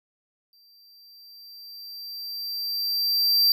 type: tone with exponential growth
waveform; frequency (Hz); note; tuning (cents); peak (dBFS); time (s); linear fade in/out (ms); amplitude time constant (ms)
square; 4699; D8; 0; -16; 0.53-3.52; 1; 650
effects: none